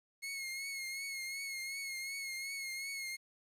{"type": "tone with vibrato", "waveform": "sawtooth", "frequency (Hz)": 2169, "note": "C#7", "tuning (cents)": -38, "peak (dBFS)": -36, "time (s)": [0.22, 3.17], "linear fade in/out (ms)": 20, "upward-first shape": "triangle", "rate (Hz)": 2.7, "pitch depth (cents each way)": 50, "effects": ["resampled to 32000 Hz", "11-bit"]}